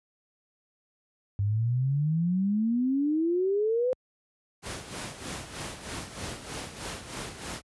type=exponential sweep; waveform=sine; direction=up; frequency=98 to 517 Hz; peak=-23 dBFS; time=1.39-3.93 s; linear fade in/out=0 ms
type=noise with tremolo; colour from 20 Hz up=pink; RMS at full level=-35 dBFS; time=4.62-7.62 s; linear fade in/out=50 ms; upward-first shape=sine; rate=3.2 Hz; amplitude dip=65%
effects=high-pass 60 Hz 12 dB/octave + resampled to 24000 Hz